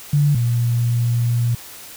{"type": "tone pair in turn", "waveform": "sine", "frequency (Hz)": [145.6, 118.93], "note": ["D3", "A#2"], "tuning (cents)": [-15, 35], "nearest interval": "major third", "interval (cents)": 350, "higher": "first", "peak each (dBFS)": [-12, -15], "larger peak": "first", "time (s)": [[0.13, 0.35], [0.35, 1.55]], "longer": "second", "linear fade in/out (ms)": 5, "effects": ["white hiss -38 dBFS RMS until 1.96 s"]}